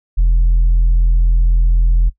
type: tone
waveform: sine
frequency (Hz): 42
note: E1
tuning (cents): +33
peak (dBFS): -6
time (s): 0.17-2.1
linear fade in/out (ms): 20
effects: noise-tail reverb RT60 0.1 s tail -19 dB re dry + tanh soft clip ceiling -7 dBFS